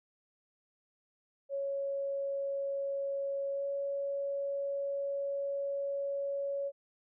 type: tone with pitch glide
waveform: sine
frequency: 554.4 to 558.9 Hz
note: C#5 to C#5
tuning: 0 to +14 cents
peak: -32 dBFS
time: 1.49-6.72 s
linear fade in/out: 50 ms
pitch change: +14 cents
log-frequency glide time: 3.52-3.65 s
effects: none